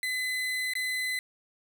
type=tone with dropouts; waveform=35% pulse; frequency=2020 Hz; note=B6; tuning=39 cents sharp; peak=-27 dBFS; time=0.03-1.19 s; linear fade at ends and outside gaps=1 ms; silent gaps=0.736-0.753 s; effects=none